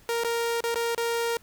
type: tone with dropouts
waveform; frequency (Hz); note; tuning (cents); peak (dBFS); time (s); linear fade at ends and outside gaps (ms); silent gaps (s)
sawtooth; 466.2; A#4; 0; -21; 0.09-1.37; 1; 0.236-0.246 / 0.606-0.639 / 0.744-0.757 / 0.948-0.978
effects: pink hiss -57 dBFS RMS until 1.42 s